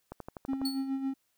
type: click train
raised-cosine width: 1 ms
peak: -26 dBFS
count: 7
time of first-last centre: 0.12-0.616 s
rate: 12.1 Hz
type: tone with tremolo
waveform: triangle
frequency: 269 Hz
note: C4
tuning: 48 cents sharp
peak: -26 dBFS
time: 0.48-1.14 s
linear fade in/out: 10 ms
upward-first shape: sine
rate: 7.2 Hz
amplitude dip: 55%
type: tone with exponential decay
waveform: 40% pulse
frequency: 4415 Hz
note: C#8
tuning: 8 cents flat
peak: -30 dBFS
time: 0.65-0.9 s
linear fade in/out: 5 ms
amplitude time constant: 54 ms
effects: white hiss -75 dBFS RMS until 1.37 s